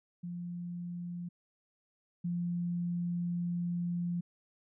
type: tone pair in turn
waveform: sine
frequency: 174.61 / 174 Hz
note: F3 / F3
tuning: 0 / -6 cents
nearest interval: unison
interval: 6 cents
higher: first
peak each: -37 / -31 dBFS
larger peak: second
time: 0.23-1.29 / 2.24-4.21 s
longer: second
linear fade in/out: 10 ms
effects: none

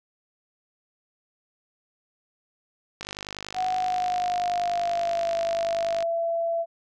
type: click train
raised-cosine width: 0.2 ms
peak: -17 dBFS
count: 153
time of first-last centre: 3.01-6.026 s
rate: 50.4 Hz
type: tone with pitch glide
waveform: sine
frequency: 740 to 670.8 Hz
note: F#5 to E5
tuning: 0 to +30 cents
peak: -23 dBFS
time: 3.54-6.66 s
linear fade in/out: 50 ms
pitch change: -170 cents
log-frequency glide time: 3.78-5.36 s
effects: none

